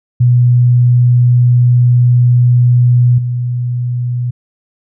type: tone with level steps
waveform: sine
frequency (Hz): 122.6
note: B2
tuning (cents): -12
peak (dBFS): -5 / -13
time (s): 0.2-4.31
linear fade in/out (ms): 10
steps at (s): 3.18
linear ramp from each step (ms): 5
effects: none